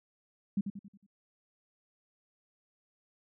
sine tone with echo, 199.8 Hz, G3, 33 cents sharp, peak -26 dBFS, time 0.57-0.61 s, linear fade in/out 5 ms, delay 91 ms, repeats 5, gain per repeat -7 dB, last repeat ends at 1.065 s, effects none

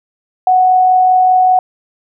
sine tone with amplitude modulation, 740 Hz, F#5, in tune, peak -5 dBFS, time 0.47-1.59 s, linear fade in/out 2 ms, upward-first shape sine, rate 45.1 Hz, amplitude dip 25%, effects none

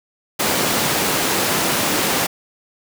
pink high-pass noise, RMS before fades -19 dBFS, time 0.39-2.27 s, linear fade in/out 10 ms, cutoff 200 Hz, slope 12 dB/octave, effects none

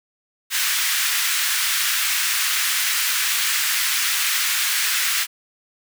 pink high-pass noise, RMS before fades -21 dBFS, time 0.5-5.27 s, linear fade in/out 50 ms, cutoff 1500 Hz, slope 24 dB/octave, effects none

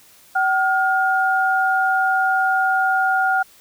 sine tone pair together, 762 / 1421.9 Hz, G5 / F6, -49 / +31 cents, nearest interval major seventh, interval 1080 cents, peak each -18 dBFS, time 0.35-3.43 s, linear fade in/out 10 ms, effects white hiss -50 dBFS RMS until 3.6 s

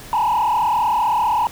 sine tone with frequency modulation, 910 Hz, A#5, 42 cents flat, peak -13 dBFS, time 0.13-1.47 s, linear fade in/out 0 ms, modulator 35.4 Hz, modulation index 2.2, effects tanh soft clip ceiling -13 dBFS + pink hiss -38 dBFS RMS until 1.51 s

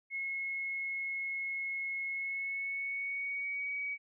sine tone with pitch glide, 2174 to 2265 Hz, C#7 to C#7, -34 to +37 cents, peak -34 dBFS, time 0.1-3.98 s, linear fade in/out 50 ms, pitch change +71 cents, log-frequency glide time 2.09-3.76 s, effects none

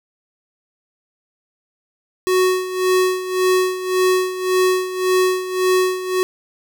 square tone with tremolo, 370 Hz, F#4, in tune, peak -13 dBFS, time 2.27-6.23 s, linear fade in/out 0 ms, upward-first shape sine, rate 1.8 Hz, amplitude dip 75%, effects none

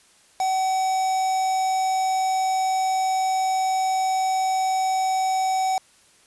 triangle tone with quantisation, 758 Hz, F#5, 42 cents sharp, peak -18 dBFS, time 0.4-5.78 s, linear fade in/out 2 ms, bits 5, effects white hiss -56 dBFS RMS until 6.26 s + resampled to 24000 Hz

